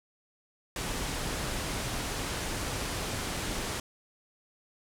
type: low-pass noise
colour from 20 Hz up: pink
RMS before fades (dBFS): -34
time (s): 0.76-3.8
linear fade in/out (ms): 2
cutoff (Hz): 11000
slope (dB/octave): 24
effects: none